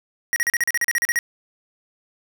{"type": "tone bursts", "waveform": "square", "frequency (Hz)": 1894, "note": "A#6", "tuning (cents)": 27, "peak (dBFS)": -18, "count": 13, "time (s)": [0.33, 1.189], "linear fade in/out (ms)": 0, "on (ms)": 31, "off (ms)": 38, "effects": []}